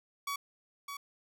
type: tone with echo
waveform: sawtooth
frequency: 1131 Hz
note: C#6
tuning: 34 cents sharp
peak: -30 dBFS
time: 0.27-0.36 s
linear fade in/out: 5 ms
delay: 610 ms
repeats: 1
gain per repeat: -6 dB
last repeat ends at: 0.97 s
effects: none